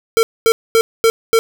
square tone bursts, 453.5 Hz, A#4, 48 cents flat, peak -9 dBFS, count 5, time 0.17-1.39 s, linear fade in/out 0 ms, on 60 ms, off 230 ms, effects none

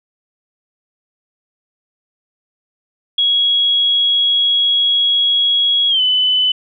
sine tone with pitch glide, 3322 to 3011 Hz, G#7 to F#7, 0 to +30 cents, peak -11 dBFS, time 3.18-6.52 s, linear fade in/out 5 ms, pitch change -170 cents, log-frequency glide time 5.89-6.01 s, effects none

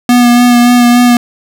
square tone with vibrato, 242.5 Hz, B3, 31 cents flat, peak -4 dBFS, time 0.09-1.17 s, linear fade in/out 2 ms, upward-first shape sine, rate 3.5 Hz, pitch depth 19 cents each way, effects none

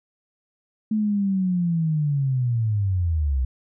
sine linear sweep, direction down, 218.6 to 61.74 Hz, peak -19 dBFS, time 0.91-3.45 s, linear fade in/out 5 ms, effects none

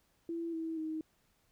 sine tone with pitch steps, 334.6 / 324.7 / 315.1 Hz, E4 / E4 / D#4, +26 / -26 / +22 cents, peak -35 dBFS, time 0.29-1.01 s, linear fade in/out 2 ms, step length 240 ms, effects pink hiss -73 dBFS RMS until 1.51 s

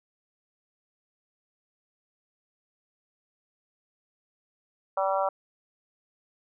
harmonic tone, 193 Hz, G3, 27 cents flat, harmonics 3 / 4 / 5 / 6 / 7, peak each -27 / -29 / -31 / -33 / -34 dBFS, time 4.97-5.29 s, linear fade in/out 5 ms, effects none

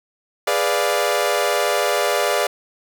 sawtooth chord, G# diminished seventh, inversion none, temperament equal, 415.3 / 493.9 / 587.3 / 698.5 Hz, G#4 / B4 / D5 / F5, 0 / 0 / 0 / 0 cents, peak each -20 / -20 / -17 / -20 dBFS, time 0.47-2.47 s, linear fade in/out 5 ms, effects none

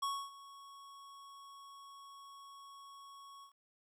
square tone with ADSR envelope, 1108.7 Hz, C#6, in tune, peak -34 dBFS, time 0.02-3.53 s, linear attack 10 ms, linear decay 270 ms, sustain -19 dB, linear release 100 ms, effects low-pass 12000 Hz 12 dB/octave + 12-bit

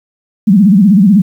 sine tone with vibrato, 197.7 Hz, G3, 15 cents sharp, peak -3 dBFS, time 0.47-1.22 s, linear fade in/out 10 ms, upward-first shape sine, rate 16 Hz, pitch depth 190 cents each way, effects 7-bit

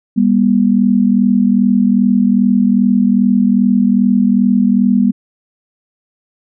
sine tone pair together, 199.4 / 241.9 Hz, G3 / B3, +30 / -36 cents, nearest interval minor third, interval 334 cents, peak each -11 dBFS, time 0.16-5.12 s, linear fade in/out 20 ms, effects none

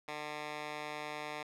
10% pulse tone with band-pass filter, 150 Hz, D3, 37 cents sharp, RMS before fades -42 dBFS, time 0.08-1.43 s, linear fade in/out 5 ms, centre 1900 Hz, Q 0.72, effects none

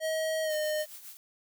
square tone with pitch glide, 635 to 612 Hz, D#5 to D#5, +35 to -29 cents, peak -29 dBFS, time 0-0.86 s, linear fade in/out 50 ms, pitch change -64 cents, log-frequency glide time 0.43-0.54 s
blue noise with tremolo, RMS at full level -44 dBFS, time 0.5-1.17 s, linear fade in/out 0 ms, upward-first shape triangle, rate 7.3 Hz, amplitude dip 65%
effects none

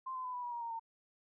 sine tone with pitch steps, 1045 / 1024.7 / 1004.7 / 985.2 / 966 / 947.3 / 928.8 / 910.8 Hz, C6 / C6 / B5 / B5 / B5 / A#5 / A#5 / A#5, -2 / -36 / +29 / -5 / -39 / +28 / -7 / -40 cents, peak -38 dBFS, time 0.06-0.796 s, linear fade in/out 10 ms, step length 92 ms, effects none

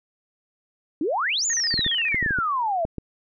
sine exponential two-way sweep, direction up then down, 277.2 to 7210 to 635 Hz, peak -21 dBFS, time 1.01-2.85 s, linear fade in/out 2 ms, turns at 1.46 s
sine tone bursts, 1848 Hz, A#6, 16 cents flat, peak -27 dBFS, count 10, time 1.5-2.154 s, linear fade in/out 0 ms, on 33 ms, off 36 ms
clicks, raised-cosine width 3 ms, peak -17 dBFS, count 10, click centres 1.741 / 1.792 / 1.864 / 2.145 / 2.227 / 2.262 / 2.308 / 2.387 / 2.851 / 2.983 s
effects none

